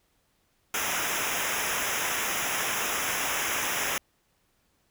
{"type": "noise with comb filter", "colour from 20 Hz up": "pink", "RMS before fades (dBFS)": -29, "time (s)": [0.74, 3.98], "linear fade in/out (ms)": 2, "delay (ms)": 0.23, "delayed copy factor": -0.95, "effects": ["pink hiss -70 dBFS RMS until 4.9 s"]}